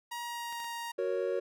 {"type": "tone with pitch glide", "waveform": "sawtooth", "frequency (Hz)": [950, 936.9], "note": ["A#5", "A#5"], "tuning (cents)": [33, 8], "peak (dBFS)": -33, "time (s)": [0.11, 0.92], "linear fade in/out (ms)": 10, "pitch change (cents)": -25, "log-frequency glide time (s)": [0.23, 0.65]}
{"type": "clicks", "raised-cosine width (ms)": 0.2, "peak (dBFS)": -33, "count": 3, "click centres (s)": [0.526, 0.602, 0.644]}
{"type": "chord", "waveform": "triangle", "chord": "F# major", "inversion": "none", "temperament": "equal", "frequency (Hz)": [370, 466.2, 554.4], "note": ["F#4", "A#4", "C#5"], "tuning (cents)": [0, 0, 0], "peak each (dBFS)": -32, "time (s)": [0.98, 1.4], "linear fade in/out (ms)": 10}
{"effects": []}